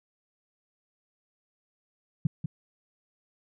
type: tone with echo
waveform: sine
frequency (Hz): 152.8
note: D#3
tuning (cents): -31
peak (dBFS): -19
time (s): 2.25-2.27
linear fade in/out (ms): 5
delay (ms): 190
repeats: 1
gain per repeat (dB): -7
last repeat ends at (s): 2.46
effects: none